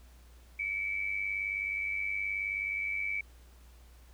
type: tone pair together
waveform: sine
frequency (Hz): 2207 / 2306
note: C#7 / D7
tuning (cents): -8 / -32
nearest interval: minor second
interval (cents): 76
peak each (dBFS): -38 / -32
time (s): 0.59-3.21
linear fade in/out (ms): 5
effects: added 60 Hz sine -53 dBFS peak until 4.13 s + pink hiss -63 dBFS RMS until 4.13 s